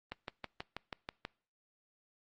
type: click train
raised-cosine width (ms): 0.3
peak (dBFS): -23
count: 8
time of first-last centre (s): 0.12-1.251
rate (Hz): 6.19
effects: noise-tail reverb RT60 0.5 s tail -25 dB re dry + Opus 24 kbps